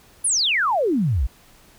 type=exponential sweep; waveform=sine; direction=down; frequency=11000 to 51.8 Hz; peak=-17 dBFS; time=0.24-1.27 s; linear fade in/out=10 ms; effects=pink hiss -52 dBFS RMS until 1.78 s